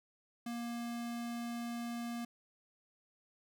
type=tone; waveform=square; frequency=236.1 Hz; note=A#3; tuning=22 cents sharp; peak=-39 dBFS; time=0.46-2.25 s; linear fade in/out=5 ms; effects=none